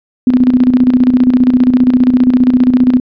sine tone with tremolo, 251.5 Hz, B3, 32 cents sharp, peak -3 dBFS, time 0.27-3 s, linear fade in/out 2 ms, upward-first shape square, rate 15 Hz, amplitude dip 60%, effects resampled to 11025 Hz

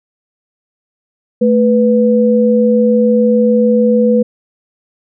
sine tone pair together, 220 / 493.2 Hz, A3 / B4, 0 / -2 cents, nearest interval octave + major second, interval 1398 cents, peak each -10 dBFS, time 1.41-4.23 s, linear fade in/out 10 ms, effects none

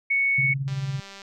sine tone, 2217 Hz, C#7, in tune, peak -19 dBFS, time 0.1-0.54 s, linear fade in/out 10 ms
sine tone with tremolo, 136.8 Hz, C#3, 23 cents flat, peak -22 dBFS, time 0.38-1 s, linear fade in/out 5 ms, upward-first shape triangle, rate 18 Hz, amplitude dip 70%
click train, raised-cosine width 0.2 ms, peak -25 dBFS, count 107, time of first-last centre 0.68-1.218 s, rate 197 Hz
effects none

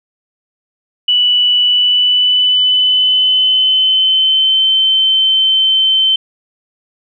sine tone with pitch glide, 2960 to 3087 Hz, F#7 to G7, 0 to -27 cents, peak -8 dBFS, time 1.08-6.16 s, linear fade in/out 5 ms, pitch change +73 cents, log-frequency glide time 1.64-4.65 s, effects none

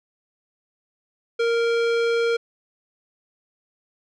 square tone with low-pass filter, 465.1 Hz, A#4, 4 cents flat, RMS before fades -21 dBFS, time 1.39-2.37 s, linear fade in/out 10 ms, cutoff 3700 Hz, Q 0.85, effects none

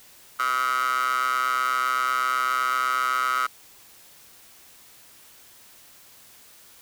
15% pulse tone with high-pass filter, 127.9 Hz, C3, 39 cents flat, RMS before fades -24 dBFS, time 0.39-3.47 s, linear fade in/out 10 ms, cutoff 1300 Hz, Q 7.3, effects white hiss -51 dBFS RMS until 6.81 s

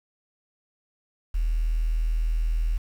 sine tone, 40.15 Hz, E1, 45 cents flat, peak -21 dBFS, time 1.34-2.78 s, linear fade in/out 10 ms, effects 8-bit

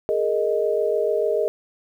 sine chord, Ab suspended second, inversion none, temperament equal with one note detuned, 415.3 / 462.1 / 622.3 Hz, Ab4 / Bb4 / Eb5, 0 / -15 / 0 cents, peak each -23 dBFS, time 0.09-1.48 s, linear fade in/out 0 ms, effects 9-bit

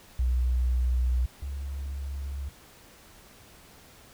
sine tone pair in turn, 62 / 69.16 Hz, B1 / C#2, +7 / -3 cents, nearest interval major second, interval 190 cents, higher second, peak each -22 / -31 dBFS, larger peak first, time 0.19-1.26 / 1.42-2.49 s, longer neither, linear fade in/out 5 ms, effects pink hiss -53 dBFS RMS until 4.13 s

